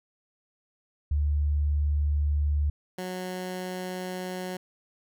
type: tone pair in turn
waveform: sine / 15% pulse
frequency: 73.42 / 183.46 Hz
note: D2 / F#3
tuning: 0 / -14 cents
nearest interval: octave + major third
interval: 1586 cents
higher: second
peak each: -22 / -26 dBFS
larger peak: first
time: 1.11-2.7 / 2.98-4.57 s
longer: neither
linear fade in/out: 5 ms
effects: none